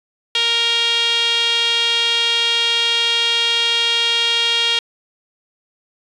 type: tone with band-pass filter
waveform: sawtooth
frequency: 466.2 Hz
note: A#4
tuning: in tune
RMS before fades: -17 dBFS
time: 0.35-4.79 s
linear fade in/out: 2 ms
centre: 3300 Hz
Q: 4.9
effects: resampled to 24000 Hz